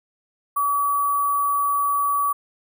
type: tone with sample-and-hold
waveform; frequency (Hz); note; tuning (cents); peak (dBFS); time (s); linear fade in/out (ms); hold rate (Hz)
sine; 1140; C#6; +48; -18; 0.56-2.33; 10; 11025
effects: none